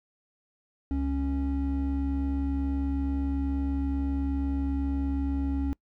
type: tone pair together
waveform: triangle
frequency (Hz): 69.3 / 276.1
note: C#2 / C#4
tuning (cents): 0 / -7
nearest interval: 2 octaves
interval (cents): 2393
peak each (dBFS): -26 / -26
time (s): 0.91-5.73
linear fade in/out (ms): 0
effects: noise-tail reverb RT60 0.1 s tail -25 dB re dry + tanh soft clip ceiling -17 dBFS